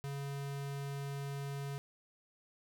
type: tone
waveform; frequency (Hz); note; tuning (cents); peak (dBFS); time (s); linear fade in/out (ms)
square; 140; C#3; +18; -39; 0.04-1.78; 0
effects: none